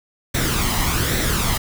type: noise with flanger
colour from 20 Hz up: pink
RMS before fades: -20 dBFS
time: 0.34-1.58 s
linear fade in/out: 10 ms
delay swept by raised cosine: 0.51 to 1.01 ms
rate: 1.2 Hz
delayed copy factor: +0.55
effects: none